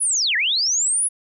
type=linear two-way sweep; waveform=sine; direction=down then up; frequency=10540 to 1661.2 to 10540 Hz; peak=-17 dBFS; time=0-1.09 s; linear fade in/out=20 ms; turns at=0.36 s; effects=none